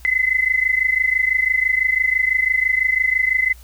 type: tone pair together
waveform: sine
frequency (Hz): 2023 / 2049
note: B6 / C7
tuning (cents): +41 / -37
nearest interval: unison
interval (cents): 22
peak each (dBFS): -18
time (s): 0.05-3.53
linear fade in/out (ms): 0
effects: added 60 Hz sine -40 dBFS peak until 3.63 s + white hiss -50 dBFS RMS until 3.63 s